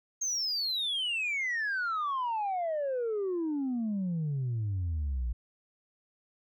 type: exponential sweep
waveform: sine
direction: down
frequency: 6490 to 56.2 Hz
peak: -27 dBFS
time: 0.21-5.33 s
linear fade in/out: 10 ms
effects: tanh soft clip ceiling -27 dBFS